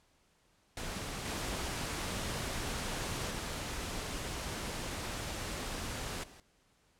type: noise with level steps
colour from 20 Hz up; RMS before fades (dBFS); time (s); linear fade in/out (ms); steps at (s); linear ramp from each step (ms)
pink; -40 / -37 / -39 / -55; 0.77-6.4; 2; 1.25 / 3.3 / 6.23; 10
effects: pink hiss -70 dBFS RMS until 6.99 s + low-pass 10000 Hz 12 dB/octave